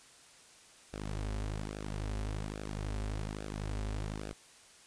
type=tone with flanger; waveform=sawtooth; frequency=51.91 Hz; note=G#1; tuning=in tune; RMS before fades=-38 dBFS; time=0.93-4.33 s; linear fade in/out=0 ms; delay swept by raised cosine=0.95 to 6.45 ms; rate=1.2 Hz; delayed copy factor=-0.7; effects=white hiss -58 dBFS RMS until 4.86 s + resampled to 22050 Hz